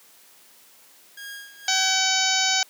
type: tone with tremolo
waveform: sawtooth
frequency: 1632 Hz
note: G#6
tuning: 31 cents flat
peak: -31 dBFS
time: 1.17-2.08 s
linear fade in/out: 5 ms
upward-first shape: sine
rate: 2 Hz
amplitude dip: 75%
type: harmonic tone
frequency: 760 Hz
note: F#5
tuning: 46 cents sharp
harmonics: 1 / 2 / 3 / 4 / 5 / 6 / 7 / 8 / 9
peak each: -28 / -28 / -28 / -28 / -28 / -28 / -28 / -28 / -28 dBFS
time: 1.68-2.63 s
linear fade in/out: 2 ms
effects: white hiss -53 dBFS RMS until 2.69 s + high-pass 200 Hz 12 dB/octave